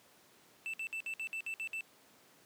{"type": "tone bursts", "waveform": "triangle", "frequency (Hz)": 2657, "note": "E7", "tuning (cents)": 13, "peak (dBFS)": -35, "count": 9, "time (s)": [0.66, 1.808], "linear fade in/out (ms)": 0, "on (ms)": 76, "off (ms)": 58, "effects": ["pink hiss -63 dBFS RMS until 2.45 s", "high-pass 200 Hz 12 dB/octave"]}